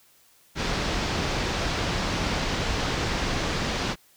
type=low-pass noise; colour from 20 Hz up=pink; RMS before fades=-27 dBFS; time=0.55-3.96 s; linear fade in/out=50 ms; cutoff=5800 Hz; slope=24 dB/octave; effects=white hiss -59 dBFS RMS until 4.16 s